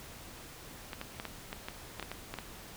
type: clicks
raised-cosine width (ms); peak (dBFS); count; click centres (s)
0.3; -22; 11; 0.932 / 1.014 / 1.199 / 1.253 / 1.529 / 1.685 / 1.997 / 2.027 / 2.116 / 2.34 / 2.387
effects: pink hiss -49 dBFS RMS until 2.76 s